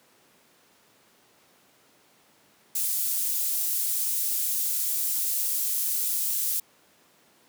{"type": "high-pass noise", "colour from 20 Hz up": "pink", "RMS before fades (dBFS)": -27, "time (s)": [2.75, 6.6], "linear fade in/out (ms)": 5, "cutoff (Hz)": 11000, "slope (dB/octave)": 12, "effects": ["pink hiss -60 dBFS RMS until 7.48 s", "high-pass 200 Hz 12 dB/octave"]}